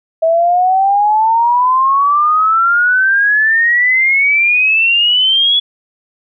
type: exponential sweep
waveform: sine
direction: up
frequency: 644 to 3408 Hz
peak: -8 dBFS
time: 0.22-5.6 s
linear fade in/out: 10 ms
effects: none